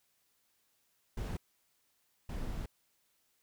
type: noise bursts at uneven times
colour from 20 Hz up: brown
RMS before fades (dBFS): -38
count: 2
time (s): 1.17-1.37 / 2.29-2.66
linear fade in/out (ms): 5
effects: white hiss -75 dBFS RMS until 3.42 s